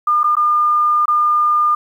sine tone with dropouts, 1208 Hz, D6, 48 cents sharp, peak -11 dBFS, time 0.07-1.75 s, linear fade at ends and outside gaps 5 ms, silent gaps 0.233-0.241 / 0.354-0.367 / 1.057-1.08 s, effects 8-bit

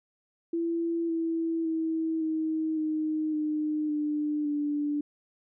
sine tone with pitch steps, 335.1 / 328.8 / 322.6 / 316.5 / 310.5 / 304.6 / 298.9 / 293.2 Hz, E4 / E4 / E4 / D#4 / D#4 / D#4 / D4 / D4, +29 / -4 / -37 / +30 / -3 / -37 / +31 / -3 cents, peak -26 dBFS, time 0.53-5.01 s, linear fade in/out 5 ms, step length 560 ms, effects none

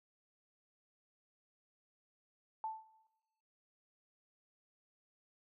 sine tone with exponential decay, 880 Hz, A5, in tune, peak -35 dBFS, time 2.64-3.07 s, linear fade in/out 1 ms, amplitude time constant 93 ms, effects noise-tail reverb RT60 1.0 s tail -17 dB re dry

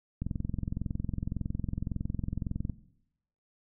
click train, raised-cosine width 5 ms, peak -20 dBFS, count 55, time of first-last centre 0.22-2.697 s, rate 21.8 Hz, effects noise-tail reverb RT60 0.8 s tail -17 dB re dry

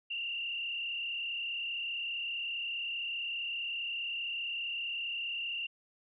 sine tone with frequency modulation, 2788 Hz, F7, 4 cents flat, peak -34 dBFS, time 0.1-5.67 s, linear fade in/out 10 ms, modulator 35.2 Hz, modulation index 2.2, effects none

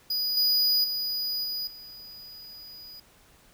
square tone with level steps, 4930 Hz, D#8, 17 cents flat, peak -26 / -21 / -28 / -30 / -43 dBFS, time 0.1-3 s, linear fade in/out 5 ms, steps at 0.37 / 0.84 / 1.44 / 1.67 s, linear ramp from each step 2 ms, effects pink hiss -58 dBFS RMS until 3.53 s

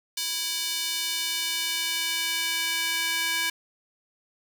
square tone with high-pass filter sweep, 329.6 Hz, E4, in tune, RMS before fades -28 dBFS, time 0.17-3.5 s, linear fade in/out 5 ms, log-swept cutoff 3900 to 2000 Hz, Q 1.3, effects none

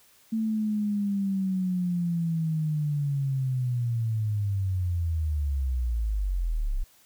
sine linear sweep, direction down, 223.8 to 30.87 Hz, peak -24 dBFS, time 0.32-6.84 s, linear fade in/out 10 ms, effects white hiss -59 dBFS RMS until 7.05 s

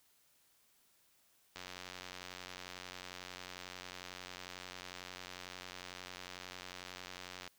click train, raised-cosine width 0.2 ms, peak -28 dBFS, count 540, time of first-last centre 1.56-7.477 s, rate 91.1 Hz, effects white hiss -71 dBFS RMS until 7.58 s

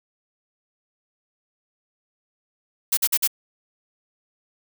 blue noise bursts, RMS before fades -19 dBFS, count 4, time 2.92-3.276 s, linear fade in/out 10 ms, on 53 ms, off 48 ms, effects none

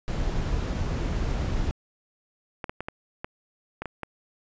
brown noise, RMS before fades -27 dBFS, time 0.08-1.71 s, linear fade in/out 0 ms
clicks, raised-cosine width 0.5 ms, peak -17 dBFS, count 8, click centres 2.642 / 2.695 / 2.806 / 2.885 / 3.245 / 3.82 / 3.857 / 4.033 s
effects resampled to 16000 Hz

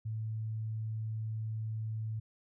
sine tone, 110 Hz, A2, in tune, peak -34 dBFS, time 0.05-2.2 s, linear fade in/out 10 ms, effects none

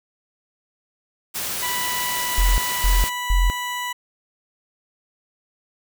white noise, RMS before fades -27 dBFS, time 1.34-3.1 s, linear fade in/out 20 ms
20% pulse tone, 985 Hz, B5, 5 cents flat, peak -20 dBFS, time 1.62-3.93 s, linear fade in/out 10 ms
sine tone bursts, 43.32 Hz, F1, 13 cents flat, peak -14 dBFS, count 3, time 2.38-3.5 s, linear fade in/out 0 ms, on 200 ms, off 260 ms
effects none

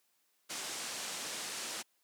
white low-pass noise, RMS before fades -41 dBFS, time 0.49-1.83 s, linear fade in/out 20 ms, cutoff 8900 Hz, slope 24 dB/octave, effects white hiss -75 dBFS RMS until 2.03 s + high-pass 200 Hz 12 dB/octave

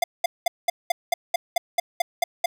square tone bursts, 698.5 Hz, F5, in tune, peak -18 dBFS, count 12, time 0.02-2.46 s, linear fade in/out 5 ms, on 20 ms, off 200 ms, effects none

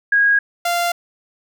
sine / sawtooth tone pair in turn, 1642 / 694 Hz, G#6 / F5, -20 / -11 cents, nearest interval octave + minor third, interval 1491 cents, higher first, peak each -11 / -13 dBFS, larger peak first, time 0.12-0.39 / 0.65-0.92 s, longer neither, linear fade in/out 5 ms, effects none

